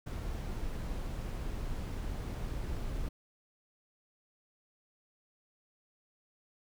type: noise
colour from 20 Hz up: brown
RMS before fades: -37 dBFS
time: 0.06-3.09 s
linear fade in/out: 10 ms
effects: none